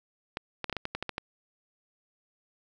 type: clicks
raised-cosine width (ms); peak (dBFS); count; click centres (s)
0.3; -16; 10; 0.371 / 0.643 / 0.697 / 0.727 / 0.767 / 0.854 / 0.95 / 1.026 / 1.093 / 1.181
effects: none

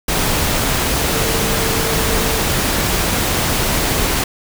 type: tone in noise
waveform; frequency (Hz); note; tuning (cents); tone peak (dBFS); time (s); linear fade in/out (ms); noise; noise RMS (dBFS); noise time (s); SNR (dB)
sine; 450; A4; +39; -24; 1.13-2.39; 5; pink; -17; 0.08-4.24; -10
effects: none

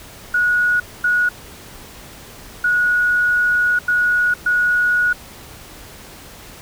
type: tone bursts at uneven times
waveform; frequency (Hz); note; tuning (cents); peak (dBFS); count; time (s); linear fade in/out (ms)
sine; 1457; F#6; -27; -13; 5; 0.34-0.8 / 1.04-1.29 / 2.64-3.79 / 3.88-4.34 / 4.46-5.13; 5
effects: pink hiss -39 dBFS RMS until 6.61 s

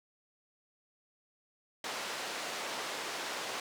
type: band-pass noise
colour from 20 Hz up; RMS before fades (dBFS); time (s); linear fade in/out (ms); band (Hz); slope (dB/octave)
pink; -39; 1.84-3.6; 2; 500 to 6500; 12
effects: none

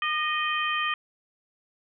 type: harmonic tone with a mistuned harmonic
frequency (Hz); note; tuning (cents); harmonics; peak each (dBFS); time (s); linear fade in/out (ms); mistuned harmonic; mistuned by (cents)
622.3; D#5; 0; 2 / 3 / 4 / 5; -28 / -30 / -31 / -32; 0.02-0.94; 2; 2; -42
effects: none

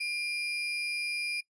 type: tone with sample-and-hold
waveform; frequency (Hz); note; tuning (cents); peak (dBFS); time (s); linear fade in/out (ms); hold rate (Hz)
sine; 2400; D7; +37; -30; 0-1.41; 10; 7350
effects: noise-tail reverb RT60 0.1 s tail -19 dB re dry + resampled to 22050 Hz

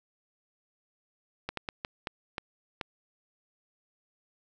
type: slowing click train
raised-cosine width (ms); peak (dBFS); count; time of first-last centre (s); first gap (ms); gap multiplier
0.3; -17; 7; 1.49-2.812; 83; 1.39
effects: none

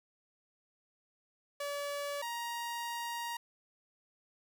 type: tone pair in turn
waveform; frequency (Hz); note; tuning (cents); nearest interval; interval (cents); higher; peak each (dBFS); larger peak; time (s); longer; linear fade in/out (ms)
sawtooth; 573 / 941.3; D5 / A#5; -43 / +17; major sixth; 860; second; -32 / -33; first; 1.6-2.22 / 2.22-3.37; second; 5
effects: none

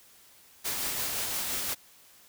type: noise with tremolo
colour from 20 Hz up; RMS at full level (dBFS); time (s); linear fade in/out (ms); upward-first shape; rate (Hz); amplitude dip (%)
white; -31; 0.64-1.75; 20; sine; 5.8; 25
effects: white hiss -57 dBFS RMS until 2.28 s

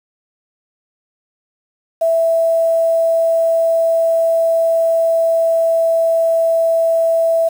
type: tone with quantisation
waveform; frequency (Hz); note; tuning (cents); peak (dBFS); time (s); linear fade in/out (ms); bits
sine; 659.3; E5; 0; -11; 2.01-7.49; 10; 6
effects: none

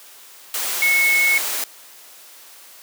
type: tone in noise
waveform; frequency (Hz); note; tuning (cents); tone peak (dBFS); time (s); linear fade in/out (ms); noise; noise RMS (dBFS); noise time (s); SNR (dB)
sine; 2193; C#7; -19; -14; 0.82-1.38; 2; white; -24; 0.54-1.64; +7
effects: white hiss -44 dBFS RMS until 2.82 s + high-pass 400 Hz 12 dB/octave

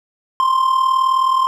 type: tone with amplitude modulation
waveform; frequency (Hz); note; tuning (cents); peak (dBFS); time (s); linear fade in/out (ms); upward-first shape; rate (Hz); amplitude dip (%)
triangle; 1050; C6; +6; -8; 0.4-1.47; 0; sine; 39.3; 60
effects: none

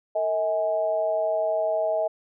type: tone with amplitude modulation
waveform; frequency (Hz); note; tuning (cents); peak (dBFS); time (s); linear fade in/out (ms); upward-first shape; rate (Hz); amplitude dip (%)
sine; 640; D#5; +49; -18; 0.15-2.08; 10; sine; 188; 75
effects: none

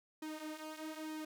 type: tone with flanger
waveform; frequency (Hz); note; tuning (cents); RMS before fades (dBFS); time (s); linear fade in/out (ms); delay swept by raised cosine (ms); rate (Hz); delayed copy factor
sawtooth; 311.1; D#4; 0; -45; 0.22-1.25; 5; 1.4 to 7; 1.1; -0.7
effects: none

